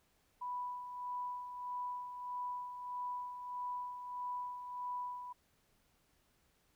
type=tone with tremolo; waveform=sine; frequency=987.8 Hz; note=B5; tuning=in tune; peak=-37 dBFS; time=0.41-5.33 s; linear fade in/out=10 ms; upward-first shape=sine; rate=1.6 Hz; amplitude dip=55%; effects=pink hiss -74 dBFS RMS until 6.75 s